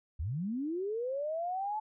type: linear sweep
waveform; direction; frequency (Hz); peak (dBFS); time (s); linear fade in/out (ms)
sine; up; 63.5 to 872; -32; 0.19-1.8; 10
effects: none